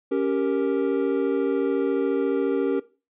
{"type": "chord", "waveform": "triangle", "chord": "G diminished", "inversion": "second", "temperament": "equal", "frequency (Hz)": [277.2, 392, 466.2], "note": ["Db4", "G4", "Bb4"], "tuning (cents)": [0, 0, 0], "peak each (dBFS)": -23, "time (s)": [0.11, 2.8], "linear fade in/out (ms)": 10, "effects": ["noise-tail reverb RT60 0.3 s tail -17 dB re dry", "resampled to 8000 Hz"]}